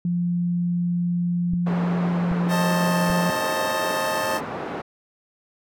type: tone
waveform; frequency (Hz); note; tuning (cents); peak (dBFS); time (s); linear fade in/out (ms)
sine; 174.61; F3; 0; -20; 0.05-3.3; 2
type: clicks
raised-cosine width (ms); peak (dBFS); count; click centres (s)
5; -17; 3; 1.536 / 2.315 / 3.101
type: band-pass noise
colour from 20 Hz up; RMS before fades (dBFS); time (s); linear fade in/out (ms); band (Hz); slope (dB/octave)
pink; -31; 1.66-4.82; 10; 230 to 1300; 12
type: chord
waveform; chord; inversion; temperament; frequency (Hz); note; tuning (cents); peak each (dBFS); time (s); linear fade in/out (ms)
25% pulse; A diminished; first; equal with one note detuned; 533.3 / 622.3 / 880; C5 / Eb5 / A5; +33 / 0 / 0; -25 / -23 / -23; 2.48-4.41; 50
effects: none